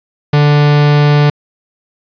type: tone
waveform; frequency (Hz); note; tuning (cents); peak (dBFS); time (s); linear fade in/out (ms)
45% pulse; 146.83; D3; 0; -6; 0.33-1.3; 5
effects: resampled to 11025 Hz + 7-bit